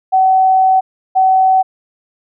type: tone pair in turn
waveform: sine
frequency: 757 / 757 Hz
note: F#5 / F#5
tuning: +39 / +39 cents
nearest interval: unison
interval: 0 cents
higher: neither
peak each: -7 dBFS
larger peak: neither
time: 0.12-0.81 / 1.15-1.63 s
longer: first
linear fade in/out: 20 ms
effects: none